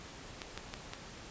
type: clicks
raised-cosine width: 0.2 ms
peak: -22 dBFS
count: 4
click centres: 0.418 / 0.576 / 0.739 / 0.935 s
effects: pink hiss -49 dBFS RMS until 1.3 s + resampled to 16000 Hz